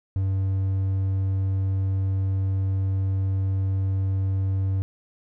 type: tone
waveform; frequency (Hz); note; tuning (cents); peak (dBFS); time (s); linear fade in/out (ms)
triangle; 96.1; G2; -34; -19; 0.16-4.82; 0
effects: none